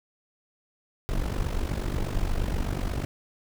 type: noise with amplitude modulation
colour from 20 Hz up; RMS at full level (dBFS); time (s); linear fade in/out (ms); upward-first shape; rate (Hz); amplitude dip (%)
brown; -24; 1.09-3.05; 0; sine; 48.3; 75
effects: none